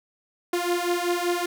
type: beating tone pair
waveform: sawtooth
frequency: 348.1 / 353.3 Hz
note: F4 / F4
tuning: -6 / +20 cents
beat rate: 5.2 Hz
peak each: -22 dBFS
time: 0.53-1.46 s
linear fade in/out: 5 ms
effects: none